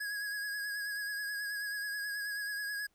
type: tone with vibrato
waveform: square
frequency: 1661.2 Hz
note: G#6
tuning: in tune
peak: -36 dBFS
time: 0-2.87 s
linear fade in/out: 10 ms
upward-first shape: triangle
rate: 9.3 Hz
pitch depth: 40 cents each way
effects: pink hiss -75 dBFS RMS until 2.94 s